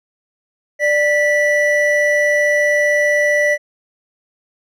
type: tone pair together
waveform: triangle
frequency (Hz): 591 / 1962.2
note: D5 / B6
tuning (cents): +11 / -12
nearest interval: octave + major sixth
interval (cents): 2077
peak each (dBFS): -13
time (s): 0.79-3.58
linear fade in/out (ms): 50
effects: none